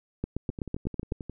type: two click trains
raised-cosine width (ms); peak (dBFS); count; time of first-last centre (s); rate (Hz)
3; -24 / -16; 10 / 8; 0.5-1.296 / 0.24-1.122; 11.3 / 7.94
effects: none